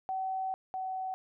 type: tone pair in turn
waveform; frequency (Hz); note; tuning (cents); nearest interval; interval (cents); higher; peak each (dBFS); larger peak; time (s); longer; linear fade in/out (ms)
sine; 760 / 754.3; F#5 / F#5; +46 / +33; unison; 13; first; -31 / -33; first; 0.09-0.54 / 0.74-1.14; first; 0
effects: none